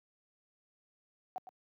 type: tone with echo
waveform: sine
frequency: 746 Hz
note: F#5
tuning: 14 cents sharp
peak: -35 dBFS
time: 1.36-1.38 s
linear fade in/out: 0 ms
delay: 110 ms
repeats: 1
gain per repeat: -11 dB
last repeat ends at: 1.49 s
effects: high-pass 200 Hz 12 dB/octave